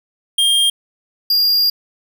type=tone pair in turn; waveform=square; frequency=3212 / 4813 Hz; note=G7 / D8; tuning=+41 / +42 cents; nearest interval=perfect fifth; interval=701 cents; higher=second; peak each=-12 dBFS; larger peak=neither; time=0.38-0.7 / 1.3-1.7 s; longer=second; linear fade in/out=5 ms; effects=none